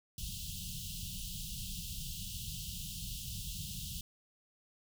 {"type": "band-stop noise", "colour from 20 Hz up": "pink", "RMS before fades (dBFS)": -42, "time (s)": [0.18, 4.01], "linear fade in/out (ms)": 2, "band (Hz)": [200, 2800], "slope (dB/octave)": 96, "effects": []}